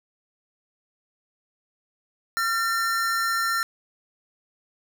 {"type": "tone pair together", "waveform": "square", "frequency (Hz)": [1370, 1803.9], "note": ["F6", "A6"], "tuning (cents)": [-34, 43], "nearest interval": "perfect fourth", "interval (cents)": 477, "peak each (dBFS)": [-25, -27], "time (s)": [2.37, 3.63], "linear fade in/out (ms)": 0, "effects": []}